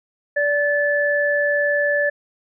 sine tone pair together, 580.8 / 1739 Hz, D5 / A6, -19 / -21 cents, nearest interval octave + perfect fifth, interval 1898 cents, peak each -19 dBFS, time 0.36-2.1 s, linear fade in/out 10 ms, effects none

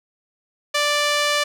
sawtooth tone with band-pass filter, 587.3 Hz, D5, in tune, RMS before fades -20 dBFS, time 0.74-1.44 s, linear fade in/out 10 ms, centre 3300 Hz, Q 0.6, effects none

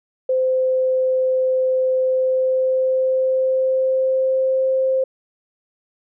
sine tone with pitch glide, 517 to 525.4 Hz, C5 to C5, -21 to +7 cents, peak -15 dBFS, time 0.29-5.04 s, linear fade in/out 5 ms, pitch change +28 cents, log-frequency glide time 2.01-4.64 s, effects none

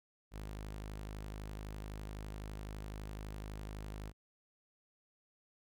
sawtooth tone, 51.91 Hz, G#1, in tune, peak -39 dBFS, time 0.31-4.13 s, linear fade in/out 50 ms, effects none

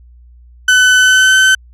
35% pulse tone with pitch glide, 1507 to 1530.7 Hz, F#6 to G6, +31 to -42 cents, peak -4 dBFS, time 0.68-1.55 s, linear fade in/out 5 ms, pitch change +27 cents, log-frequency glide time 0.97-1.36 s, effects added 60 Hz sine -38 dBFS peak until 1.73 s + low-pass 9000 Hz 12 dB/octave

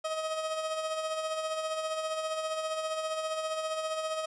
30% pulse tone with tremolo, 632 Hz, D#5, 27 cents sharp, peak -27 dBFS, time 0.04-4.26 s, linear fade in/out 10 ms, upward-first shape sine, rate 15 Hz, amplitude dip 45%, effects resampled to 22050 Hz + 10-bit

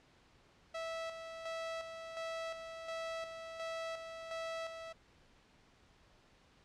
sawtooth tone with tremolo, 655 Hz, E5, 11 cents flat, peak -35 dBFS, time 0.74-4.93 s, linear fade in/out 10 ms, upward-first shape square, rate 1.4 Hz, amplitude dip 50%, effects pink hiss -66 dBFS RMS until 6.64 s + low-pass 5000 Hz 12 dB/octave

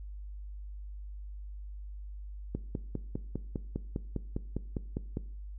click train, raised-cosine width 3 ms, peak -20 dBFS, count 14, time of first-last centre 2.55-5.171 s, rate 4.96 Hz, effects noise-tail reverb RT60 0.5 s tail -18 dB re dry + added 50 Hz sine -40 dBFS peak until 5.58 s

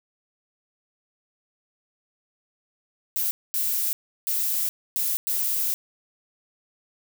violet noise bursts at uneven times, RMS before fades -25 dBFS, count 5, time 3.16-3.31 / 3.54-3.93 / 4.27-4.69 / 4.96-5.17 / 5.27-5.74 s, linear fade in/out 0 ms, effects none

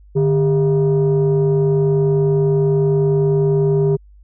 sine tone pair together, 149.83 / 400 Hz, D3 / G4, +35 / +35 cents, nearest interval octave + perfect fourth, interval 1700 cents, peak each -13 dBFS, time 0.15-3.97 s, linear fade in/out 20 ms, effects tanh soft clip ceiling -9 dBFS + added 50 Hz sine -42 dBFS peak until 4.23 s

